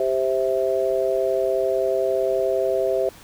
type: harmonic tone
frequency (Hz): 131.2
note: C3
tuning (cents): +5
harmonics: 3 / 4 / 5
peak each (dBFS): -23 / -23 / -23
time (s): 0-3.09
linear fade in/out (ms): 2
effects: pink hiss -46 dBFS RMS until 3.23 s